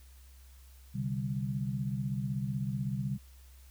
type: chord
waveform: sine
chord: C suspended second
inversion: none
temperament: equal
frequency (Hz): 130.81 / 146.83 / 196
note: C3 / D3 / G3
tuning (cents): 0 / 0 / 0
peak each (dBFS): -34 / -37 / -36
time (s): 0.94-3.18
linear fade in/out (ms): 20
effects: added 65 Hz sine -52 dBFS peak until 3.7 s + white hiss -63 dBFS RMS until 3.7 s